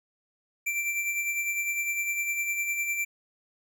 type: tone with tremolo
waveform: square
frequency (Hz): 2349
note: D7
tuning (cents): 0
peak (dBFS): -26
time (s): 0.66-3.05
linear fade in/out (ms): 10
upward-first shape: sine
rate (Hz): 9.9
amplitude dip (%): 45
effects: none